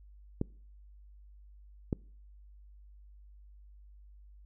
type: clicks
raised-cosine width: 3 ms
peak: -17 dBFS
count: 2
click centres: 0.414 / 1.928 s
effects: noise-tail reverb RT60 0.5 s tail -25 dB re dry + added 50 Hz sine -52 dBFS peak until 4.45 s